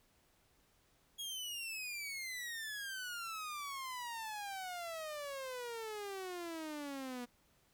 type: exponential sweep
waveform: sawtooth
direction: down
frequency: 3322 to 240.3 Hz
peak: -38 dBFS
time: 1.18-7.26 s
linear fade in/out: 20 ms
effects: pink hiss -72 dBFS RMS until 7.73 s